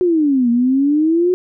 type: exponential two-way sweep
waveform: sine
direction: down then up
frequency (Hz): 370 to 233.1 to 368.9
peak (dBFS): -11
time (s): 0.01-1.34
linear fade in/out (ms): 0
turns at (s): 0.5
effects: none